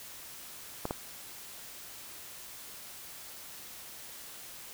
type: clicks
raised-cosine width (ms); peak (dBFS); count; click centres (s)
1; -18; 2; 0.854 / 0.909
effects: white hiss -47 dBFS RMS until 4.73 s